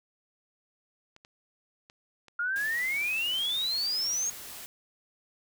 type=clicks; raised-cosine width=0.2 ms; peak=-34 dBFS; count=8; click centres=1.164 / 1.249 / 1.899 / 2.283 / 2.79 / 3.388 / 3.55 / 3.617 s
type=exponential sweep; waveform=sine; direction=up; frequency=1396.9 to 6645 Hz; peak=-27 dBFS; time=2.39-4.3 s; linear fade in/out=5 ms
type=noise; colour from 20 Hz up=white; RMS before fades=-43 dBFS; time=2.56-4.66 s; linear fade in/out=0 ms
effects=none